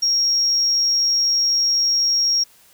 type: tone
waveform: sine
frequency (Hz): 5588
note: F8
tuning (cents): 0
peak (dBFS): -14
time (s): 0.02-2.44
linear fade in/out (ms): 10
effects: tanh soft clip ceiling -11 dBFS + white hiss -52 dBFS RMS until 2.73 s